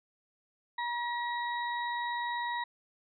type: harmonic tone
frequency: 956 Hz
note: A#5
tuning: 43 cents sharp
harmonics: 1 / 2 / 4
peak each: -33 / -37 / -43 dBFS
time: 0.78-2.64 s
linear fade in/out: 5 ms
effects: none